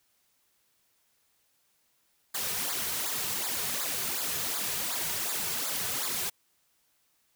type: noise with flanger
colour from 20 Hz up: white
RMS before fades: -32 dBFS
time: 2.34-6.3 s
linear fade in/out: 10 ms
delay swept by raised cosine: 0.34 to 3.74 ms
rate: 2.7 Hz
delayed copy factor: -0.9
effects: white hiss -71 dBFS RMS until 7.35 s